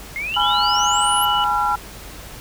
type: exponential sweep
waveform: sine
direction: up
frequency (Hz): 2093 to 11830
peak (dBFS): -23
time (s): 0.16-1.25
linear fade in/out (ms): 0
type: tone with pitch glide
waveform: sine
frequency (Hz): 2994 to 2948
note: F#7 to F#7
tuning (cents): +20 to -7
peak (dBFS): -21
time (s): 0.34-1.44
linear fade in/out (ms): 0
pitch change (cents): -27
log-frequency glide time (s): 0.45-0.54
type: chord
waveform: sine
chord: F diminished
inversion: first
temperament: equal with one note detuned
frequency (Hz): 830.6 / 987.8 / 1366.6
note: Ab5 / Cb6 / F6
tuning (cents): 0 / 0 / -38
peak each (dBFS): -20 / -23 / -20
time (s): 0.36-1.76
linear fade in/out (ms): 10
effects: added 50 Hz sine -39 dBFS peak until 2.4 s + pink hiss -38 dBFS RMS until 2.4 s